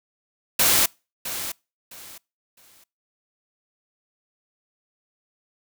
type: noise with echo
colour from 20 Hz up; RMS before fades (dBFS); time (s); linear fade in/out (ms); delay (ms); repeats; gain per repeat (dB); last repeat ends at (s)
white; -18; 0.59-0.86; 5; 660; 3; -12; 2.84
effects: noise-tail reverb RT60 0.3 s tail -26 dB re dry